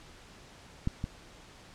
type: clicks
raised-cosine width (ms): 5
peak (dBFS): -16 / -20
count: 2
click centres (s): 0.874 / 1.041
effects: pink hiss -53 dBFS RMS until 1.74 s + low-pass 7000 Hz 12 dB/octave